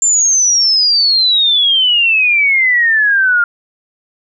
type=exponential sweep; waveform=sine; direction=down; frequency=7330 to 1396.9 Hz; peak=-8 dBFS; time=0.02-3.44 s; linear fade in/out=2 ms; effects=none